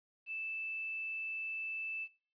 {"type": "tone with quantisation", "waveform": "sine", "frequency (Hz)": 2637, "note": "E7", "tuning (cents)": 0, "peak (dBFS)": -38, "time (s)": [0.26, 2.08], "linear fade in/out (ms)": 50, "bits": 11, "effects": ["noise-tail reverb RT60 0.4 s tail -20 dB re dry", "resampled to 11025 Hz"]}